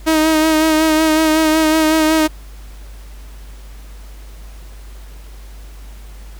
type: tone with vibrato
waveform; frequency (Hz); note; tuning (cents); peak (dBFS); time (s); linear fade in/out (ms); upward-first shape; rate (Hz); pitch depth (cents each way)
sawtooth; 314.8; D#4; +20; -7; 0.06-2.28; 20; sine; 5.4; 29
effects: added 50 Hz sine -32 dBFS peak until 6.39 s + pink hiss -45 dBFS RMS until 6.39 s